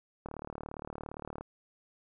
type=click train; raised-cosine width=1 ms; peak=-26 dBFS; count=44; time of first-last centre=0.26-1.41 s; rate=37.4 Hz; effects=none